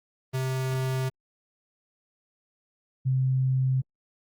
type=tone pair in turn; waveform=square / sine; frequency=130.81 / 130.81 Hz; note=C3 / C3; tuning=0 / 0 cents; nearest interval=unison; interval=0 cents; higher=neither; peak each=-26 / -21 dBFS; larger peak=second; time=0.33-1.1 / 3.05-3.82 s; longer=neither; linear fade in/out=20 ms; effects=Opus 24 kbps